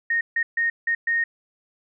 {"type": "tone bursts at uneven times", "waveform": "sine", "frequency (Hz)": 1853, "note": "A#6", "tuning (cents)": -11, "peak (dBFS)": -19, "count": 5, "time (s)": [[0.1, 0.21], [0.36, 0.43], [0.57, 0.7], [0.87, 0.95], [1.07, 1.24]], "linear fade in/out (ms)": 5, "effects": []}